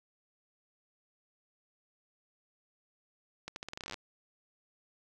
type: accelerating click train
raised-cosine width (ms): 0.2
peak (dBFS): -23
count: 15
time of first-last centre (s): 3.48-3.942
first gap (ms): 81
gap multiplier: 0.84
effects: none